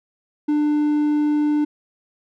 triangle tone, 297.8 Hz, D4, 24 cents sharp, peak -14 dBFS, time 0.48-1.65 s, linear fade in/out 10 ms, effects none

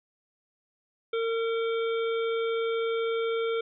harmonic tone with a mistuned harmonic, 456 Hz, A#4, 38 cents flat, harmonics 1 / 3 / 5 / 7 / 8, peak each -26 / -36 / -40 / -43 / -44 dBFS, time 1.13-3.61 s, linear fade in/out 5 ms, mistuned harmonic 8, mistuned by -42 cents, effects none

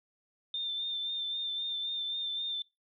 sine tone with vibrato, 3587 Hz, A7, 33 cents sharp, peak -32 dBFS, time 0.54-2.62 s, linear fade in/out 2 ms, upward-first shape sine, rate 3.8 Hz, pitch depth 28 cents each way, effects noise-tail reverb RT60 0.2 s tail -20 dB re dry

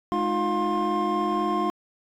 triangle tone cluster, 210.6 / 311.5 / 355.4 / 709 / 1061 Hz, G#3 / D#4 / F4 / F5 / C6, +24 / +2 / +30 / +26 / +24 cents, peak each -28 / -27 / -26 / -27 / -24 dBFS, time 0.12-1.7 s, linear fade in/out 0 ms, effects tanh soft clip ceiling -14 dBFS

